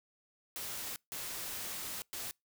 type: noise bursts at uneven times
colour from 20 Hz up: white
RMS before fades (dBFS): -41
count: 3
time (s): 0.56-0.96 / 1.12-2.02 / 2.13-2.31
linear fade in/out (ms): 0
effects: noise-tail reverb RT60 0.2 s tail -26 dB re dry